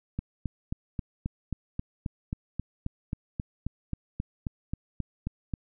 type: click train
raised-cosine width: 5 ms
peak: -18 dBFS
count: 21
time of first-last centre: 0.19-5.538 s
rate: 3.74 Hz
effects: none

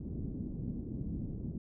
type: low-pass noise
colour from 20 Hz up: white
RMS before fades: -39 dBFS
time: 0-1.58 s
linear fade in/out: 5 ms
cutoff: 260 Hz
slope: 24 dB/octave
effects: none

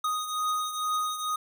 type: beating tone pair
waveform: square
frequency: 1244.5 / 1246.7 Hz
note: D#6 / D#6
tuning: 0 / +3 cents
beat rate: 2.2 Hz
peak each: -29 / -35 dBFS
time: 0.04-1.36 s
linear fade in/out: 5 ms
effects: none

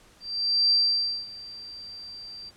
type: tone with ADSR envelope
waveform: sine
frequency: 4699 Hz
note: D8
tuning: in tune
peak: -17 dBFS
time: 0.2-2.51 s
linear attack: 510 ms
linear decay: 550 ms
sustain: -21 dB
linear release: 29 ms
effects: pink hiss -56 dBFS RMS until 2.56 s + low-pass 10000 Hz 12 dB/octave

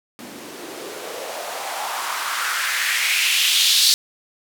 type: noise with band-pass filter sweep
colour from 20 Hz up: blue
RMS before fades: -22 dBFS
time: 0.19-3.94 s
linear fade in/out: 0 ms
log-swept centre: 230 to 4300 Hz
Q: 2.6
effects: none

